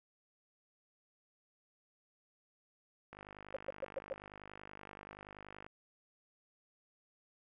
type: click train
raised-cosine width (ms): 0.5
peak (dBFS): -34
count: 129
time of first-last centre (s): 3.13-5.665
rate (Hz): 50.5
type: tone bursts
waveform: sine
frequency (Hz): 540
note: C#5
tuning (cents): -45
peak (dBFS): -35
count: 5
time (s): 3.54-4.13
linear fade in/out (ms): 2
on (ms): 22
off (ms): 120
effects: none